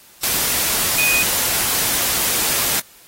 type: tone in noise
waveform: sine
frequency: 2489 Hz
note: D#7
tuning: in tune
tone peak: -16 dBFS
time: 0.98-1.23 s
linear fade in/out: 5 ms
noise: white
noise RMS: -19 dBFS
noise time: 0.23-2.8 s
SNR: 0 dB
effects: white hiss -47 dBFS RMS until 3.07 s + AAC 48 kbps